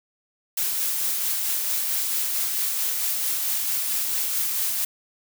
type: noise with tremolo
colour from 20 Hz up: blue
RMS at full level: -24 dBFS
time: 0.57-4.85 s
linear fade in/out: 5 ms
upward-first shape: sine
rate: 4.5 Hz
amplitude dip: 25%
effects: none